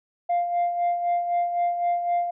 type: tone with tremolo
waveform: sine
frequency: 698.5 Hz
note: F5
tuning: in tune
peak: -17 dBFS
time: 0.29-2.31 s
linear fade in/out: 10 ms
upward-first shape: sine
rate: 3.9 Hz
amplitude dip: 60%
effects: tanh soft clip ceiling -18 dBFS